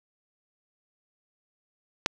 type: click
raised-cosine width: 0.2 ms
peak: -5 dBFS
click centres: 2.061 s
effects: none